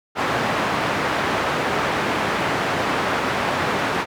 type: band-pass noise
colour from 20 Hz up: white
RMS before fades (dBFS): -22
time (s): 0.15-4.06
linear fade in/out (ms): 50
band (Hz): 110 to 1500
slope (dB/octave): 12
effects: none